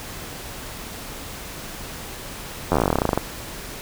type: slowing click train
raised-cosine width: 1 ms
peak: -4 dBFS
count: 20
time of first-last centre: 2.72-3.176 s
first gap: 11 ms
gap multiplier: 1.08
effects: pink hiss -35 dBFS RMS until 3.81 s